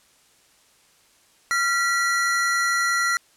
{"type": "tone pair together", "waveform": "square", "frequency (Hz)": [1377, 1946], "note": ["F6", "B6"], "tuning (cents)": [-25, -26], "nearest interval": "tritone", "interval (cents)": 599, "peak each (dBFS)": [-23, -23], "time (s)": [1.51, 3.17], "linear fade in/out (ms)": 0, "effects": ["white hiss -58 dBFS RMS until 3.36 s", "low-pass 10000 Hz 12 dB/octave"]}